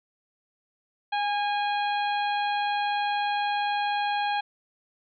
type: harmonic tone with a mistuned harmonic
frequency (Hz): 823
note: G#5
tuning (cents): -16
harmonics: 1 / 2 / 3 / 4 / 5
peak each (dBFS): -25 / -33 / -36 / -37 / -41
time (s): 1.12-4.41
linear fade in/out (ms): 10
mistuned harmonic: 2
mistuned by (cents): -17
effects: none